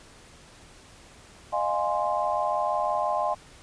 sine chord, F minor seventh, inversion third, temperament equal with one note detuned, 612.6 / 698.5 / 830.6 / 1046.5 Hz, Eb5 / F5 / Ab5 / C6, -27 / 0 / 0 / 0 cents, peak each -29 dBFS, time 1.52-3.35 s, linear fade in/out 20 ms, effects pink hiss -51 dBFS RMS until 3.62 s + resampled to 22050 Hz

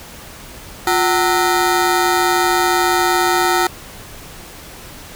20% pulse ring-modulated tone, 554.4 Hz, C#5, in tune, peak -5 dBFS, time 0.87-3.67 s, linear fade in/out 2 ms, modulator 200 Hz, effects pink hiss -36 dBFS RMS until 5.15 s

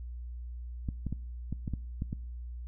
clicks, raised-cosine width 5 ms, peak -21 dBFS, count 8, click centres 0.888 / 1.067 / 1.126 / 1.526 / 1.678 / 1.737 / 2.021 / 2.129 s, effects noise-tail reverb RT60 0.7 s tail -23 dB re dry + added 60 Hz sine -38 dBFS peak until 2.67 s

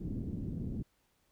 white low-pass noise, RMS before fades -38 dBFS, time 0-0.83 s, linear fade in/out 10 ms, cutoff 260 Hz, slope 24 dB/octave, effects pink hiss -74 dBFS RMS until 1.31 s

